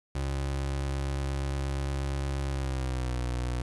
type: tone with pitch glide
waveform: 30% pulse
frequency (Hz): 68.6 to 61.47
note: C#2 to B1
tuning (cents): -17 to -7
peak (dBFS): -26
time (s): 0.15-3.62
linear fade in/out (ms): 5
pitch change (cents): -190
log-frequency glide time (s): 2.47-3.19
effects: resampled to 24000 Hz + 9-bit